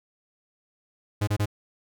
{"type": "tone bursts", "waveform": "45% pulse", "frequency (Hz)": 103.7, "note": "G#2", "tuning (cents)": -2, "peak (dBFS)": -22, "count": 3, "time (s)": [1.21, 1.458], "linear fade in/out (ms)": 10, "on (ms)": 64, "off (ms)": 28, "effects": []}